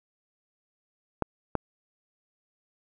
clicks, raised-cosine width 1 ms, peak -11 dBFS, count 2, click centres 1.223 / 1.553 s, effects none

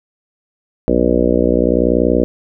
harmonic tone, 60.6 Hz, B1, 32 cents flat, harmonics 1 / 3 / 4 / 5 / 6 / 7 / 8 / 9 / 10, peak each -21 / -21 / -18 / -18 / -19 / -23 / -17 / -21 / -23 dBFS, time 0.88-2.24 s, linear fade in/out 0 ms, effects none

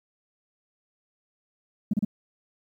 sine tone bursts, 207.7 Hz, G#3, in tune, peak -19 dBFS, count 3, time 1.91-2.049 s, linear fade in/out 5 ms, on 25 ms, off 32 ms, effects tanh soft clip ceiling -16 dBFS + 10-bit

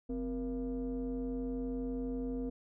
sine tone with frequency modulation, 258.1 Hz, C4, 23 cents flat, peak -33 dBFS, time 0.09-2.5 s, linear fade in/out 10 ms, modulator 212 Hz, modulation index 0.91, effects tanh soft clip ceiling -29 dBFS

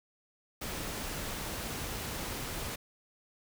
pink noise, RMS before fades -38 dBFS, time 0.61-2.76 s, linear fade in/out 10 ms, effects none

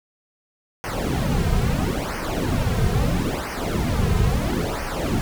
brown noise with flanger, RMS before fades -22 dBFS, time 0.84-5.21 s, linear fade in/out 0 ms, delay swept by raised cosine 0.26 to 3.56 ms, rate 0.75 Hz, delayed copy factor -0.8, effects none

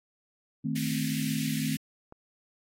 sine chord, A diminished, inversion second, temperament equal, 155.56 / 220 / 261.6 Hz, Eb3 / A3 / C4, 0 / 0 / 0 cents, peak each -32 dBFS, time 0.64-1.77 s, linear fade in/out 10 ms
pink high-pass noise, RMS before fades -39 dBFS, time 0.75-1.77 s, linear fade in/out 10 ms, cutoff 1800 Hz, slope 48 dB/octave
click, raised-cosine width 1 ms, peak -33 dBFS, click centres 2.124 s
effects AAC 48 kbps

